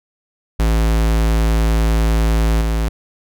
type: tone with level steps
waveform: square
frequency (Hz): 55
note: A1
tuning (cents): 0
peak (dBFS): -13 / -16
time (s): 0.59-2.89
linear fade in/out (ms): 10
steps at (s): 2.61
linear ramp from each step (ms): 2
effects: none